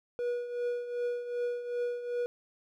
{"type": "tone with tremolo", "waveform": "triangle", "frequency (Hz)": 484.1, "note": "B4", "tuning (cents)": -35, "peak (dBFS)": -26, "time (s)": [0.19, 2.26], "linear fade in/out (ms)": 0, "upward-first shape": "triangle", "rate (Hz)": 2.6, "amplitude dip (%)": 70, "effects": []}